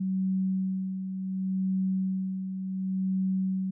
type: tone with tremolo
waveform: sine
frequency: 189.1 Hz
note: F#3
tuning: 38 cents sharp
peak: -24 dBFS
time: 0-3.71 s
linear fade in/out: 10 ms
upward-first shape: sine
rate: 0.69 Hz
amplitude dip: 55%
effects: none